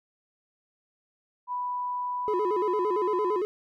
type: tone with pitch glide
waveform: sine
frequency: 987.8 to 1006.8 Hz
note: B5 to B5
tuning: 0 to +33 cents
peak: -28 dBFS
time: 1.47-3.41 s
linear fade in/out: 50 ms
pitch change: +33 cents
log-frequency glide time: 2.16-3.12 s
type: tone with vibrato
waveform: triangle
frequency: 392 Hz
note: G4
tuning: in tune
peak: -23 dBFS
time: 2.28-3.45 s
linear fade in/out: 0 ms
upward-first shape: square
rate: 8.8 Hz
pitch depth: 140 cents each way
effects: none